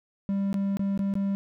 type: tone with dropouts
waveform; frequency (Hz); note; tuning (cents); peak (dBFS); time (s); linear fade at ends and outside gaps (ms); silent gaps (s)
triangle; 197.4; G3; +12; -22; 0.29-1.35; 0; 0.529-0.542 / 0.77-0.794 / 0.976-0.992 / 1.139-1.154
effects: none